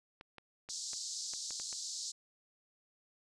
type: clicks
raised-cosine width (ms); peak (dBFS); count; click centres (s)
0.3; -33; 8; 0.211 / 0.383 / 0.689 / 0.933 / 1.336 / 1.507 / 1.599 / 1.728
type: band-pass noise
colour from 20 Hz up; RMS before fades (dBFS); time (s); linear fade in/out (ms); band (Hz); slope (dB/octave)
white; -42; 0.69-2.12; 10; 4100 to 7600; 48
effects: none